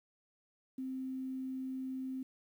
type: tone with quantisation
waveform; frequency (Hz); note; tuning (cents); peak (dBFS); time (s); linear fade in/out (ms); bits
sine; 261.6; C4; 0; -37; 0.78-2.23; 5; 11
effects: none